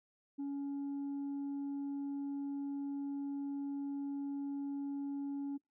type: tone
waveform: sine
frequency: 280.7 Hz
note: C#4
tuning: 22 cents sharp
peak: -34 dBFS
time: 0.38-5.58 s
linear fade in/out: 20 ms
effects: noise-tail reverb RT60 0.2 s tail -26 dB re dry + tanh soft clip ceiling -36 dBFS